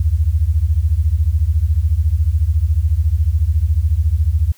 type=beating tone pair; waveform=sine; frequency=71.4 / 85.4 Hz; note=D2 / F2; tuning=-48 / -38 cents; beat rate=14 Hz; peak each=-15 dBFS; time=0-4.52 s; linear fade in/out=5 ms; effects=white hiss -51 dBFS RMS until 4.57 s